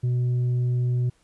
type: tone with tanh clipping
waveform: sine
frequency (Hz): 123.47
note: B2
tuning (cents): 0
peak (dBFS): -21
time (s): 0.03-1.1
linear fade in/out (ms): 10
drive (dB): 3
effects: pink hiss -64 dBFS RMS until 1.23 s + resampled to 24000 Hz